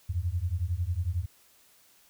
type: beating tone pair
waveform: sine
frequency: 82.41 / 93.41 Hz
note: E2 / F#2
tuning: 0 / +17 cents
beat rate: 11 Hz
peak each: -30 dBFS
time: 0.09-1.26 s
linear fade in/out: 10 ms
effects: white hiss -61 dBFS RMS until 2.09 s